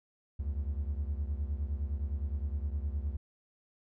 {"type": "beating tone pair", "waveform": "triangle", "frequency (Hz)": [69.3, 79], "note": ["C#2", "D#2"], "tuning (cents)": [0, 27], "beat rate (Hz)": 9.7, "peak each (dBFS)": [-31, -35], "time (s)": [0.39, 3.17], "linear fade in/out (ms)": 10, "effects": []}